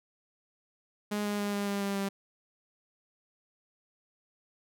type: tone with pitch steps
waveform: sawtooth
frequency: 207.7 / 205.9 / 204.1 / 202.4 / 200.6 / 198.89 / 197.18 Hz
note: G#3 / G#3 / G#3 / G#3 / G3 / G3 / G3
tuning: 0 / -15 / -30 / -44 / +40 / +25 / +10 cents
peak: -26 dBFS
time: 1.11-2.09 s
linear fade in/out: 10 ms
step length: 140 ms
effects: none